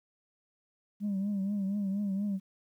sine tone with vibrato, 199.2 Hz, G3, 28 cents sharp, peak -27 dBFS, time 1-2.4 s, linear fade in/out 50 ms, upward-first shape triangle, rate 4.2 Hz, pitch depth 88 cents each way, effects tanh soft clip ceiling -27 dBFS + 11-bit

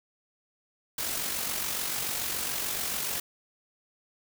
white noise with amplitude modulation, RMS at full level -30 dBFS, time 0.98-3.2 s, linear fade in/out 5 ms, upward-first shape sine, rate 47 Hz, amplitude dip 40%, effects none

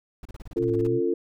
brown noise bursts, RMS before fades -38 dBFS, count 12, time 0.23-0.869 s, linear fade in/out 2 ms, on 23 ms, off 33 ms
sine chord, Db augmented, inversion none, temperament equal with one note detuned, 277.2 / 349.2 / 448.2 Hz, Db4 / F4 / A4, 0 / 0 / +32 cents, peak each -30 / -24 / -26 dBFS, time 0.56-1.14 s, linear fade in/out 5 ms
sine exponential two-way sweep, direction down then up, 130 to 109.1 to 130 Hz, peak -28 dBFS, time 0.58-1.01 s, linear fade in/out 50 ms, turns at 0.76 s
effects none

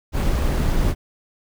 brown noise with sample-and-hold, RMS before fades -19 dBFS, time 0.12-0.95 s, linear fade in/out 50 ms, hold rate 11025 Hz, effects none

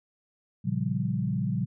sine chord, G half-diminished seventh, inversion first, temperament equal, 116.54 / 138.59 / 174.61 / 196 Hz, Bb2 / Db3 / F3 / G3, 0 / 0 / 0 / 0 cents, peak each -31 dBFS, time 0.64-1.66 s, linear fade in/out 20 ms, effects none

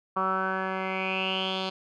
10% pulse tone with low-pass filter sweep, 189.1 Hz, F#3, 38 cents sharp, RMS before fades -29 dBFS, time 0.16-1.7 s, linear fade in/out 10 ms, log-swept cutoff 1200 to 3900 Hz, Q 7.8, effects none

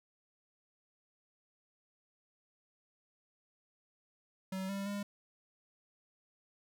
square tone with pitch steps, 189.6 / 197.4 / 202.4 Hz, F#3 / G3 / G#3, +43 / +12 / -44 cents, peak -37 dBFS, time 4.52-5.03 s, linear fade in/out 5 ms, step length 170 ms, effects none

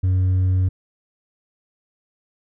triangle tone with hard clipping, 92.7 Hz, F#2, 4 cents sharp, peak -14 dBFS, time 0.03-0.69 s, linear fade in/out 10 ms, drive 1 dB, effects none

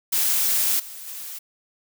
blue noise with level steps, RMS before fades -21 / -38 / -35 dBFS, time 0.12-1.39 s, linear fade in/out 10 ms, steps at 0.79 / 1.06 s, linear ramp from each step 10 ms, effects none

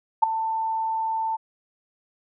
sine tone with ADSR envelope, 891 Hz, A5, 22 cents sharp, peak -9 dBFS, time 0.22-1.37 s, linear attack 15 ms, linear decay 5 ms, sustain -14 dB, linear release 20 ms, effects none

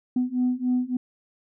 sine beating tone pair, 248.4 / 251.9 Hz, B3 / B3, +10 / +34 cents, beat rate 3.5 Hz, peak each -24 / -23 dBFS, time 0.16-0.97 s, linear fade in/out 5 ms, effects tanh soft clip ceiling -16 dBFS

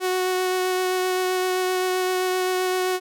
sawtooth tone with vibrato, 369 Hz, F#4, 5 cents flat, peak -17 dBFS, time 0-3 s, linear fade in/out 50 ms, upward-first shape sine, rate 7.7 Hz, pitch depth 10 cents each way, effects none

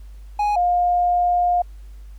triangle / sine tone pair in turn, 830.6 / 708.8 Hz, G#5 / F5, 0 / +25 cents, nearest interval minor third, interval 275 cents, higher first, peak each -15 dBFS, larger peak neither, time 0.39-0.56 / 0.56-1.62 s, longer second, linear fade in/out 5 ms, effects added 50 Hz sine -36 dBFS peak until 2.18 s + pink hiss -59 dBFS RMS until 2.18 s

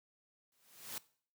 white noise with exponential growth, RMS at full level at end -40 dBFS, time 0.52-0.98 s, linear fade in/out 1 ms, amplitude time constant 100 ms, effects noise-tail reverb RT60 0.5 s tail -20 dB re dry + high-pass 100 Hz 12 dB/octave

